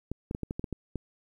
clicks, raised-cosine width 3 ms, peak -20 dBFS, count 9, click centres 0.116 / 0.311 / 0.349 / 0.433 / 0.509 / 0.595 / 0.642 / 0.727 / 0.957 s, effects 10-bit

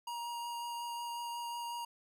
square tone with vibrato, 946 Hz, A#5, 25 cents sharp, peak -39 dBFS, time 0.07-1.85 s, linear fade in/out 5 ms, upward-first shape triangle, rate 5.5 Hz, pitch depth 11 cents each way, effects none

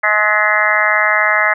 harmonic tone with a mistuned harmonic, 211.8 Hz, G#3, 34 cents sharp, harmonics 3 / 4 / 5 / 6 / 7 / 8 / 9 / 10, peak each -20 / -22 / -23 / -18 / -22 / -17 / -18 / -17 dBFS, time 0.03-1.54 s, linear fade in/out 10 ms, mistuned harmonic 10, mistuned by -43 cents, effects none

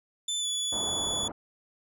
25% pulse tone with pitch glide, 3520 to 3430 Hz, A7 to A7, 0 to -45 cents, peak -24 dBFS, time 0.28-1.28 s, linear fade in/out 5 ms, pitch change -45 cents, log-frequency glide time 0.39-0.47 s
white low-pass noise, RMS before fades -38 dBFS, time 0.72-1.32 s, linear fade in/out 5 ms, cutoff 1000 Hz, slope 24 dB/octave
effects none

